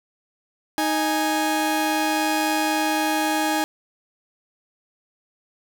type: tone pair together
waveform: sawtooth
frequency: 311.1 / 829.7 Hz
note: D#4 / G#5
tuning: 0 / -2 cents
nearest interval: octave + perfect fourth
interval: 1698 cents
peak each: -19 dBFS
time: 0.78-3.64 s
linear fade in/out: 0 ms
effects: none